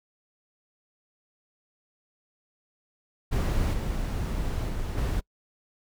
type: noise with level steps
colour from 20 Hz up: brown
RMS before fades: -25 / -29 / -31 / -27 dBFS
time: 3.31-5.21 s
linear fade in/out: 20 ms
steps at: 3.73 / 4.69 / 4.97 s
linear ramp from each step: 10 ms
effects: noise-tail reverb RT60 0.1 s tail -26 dB re dry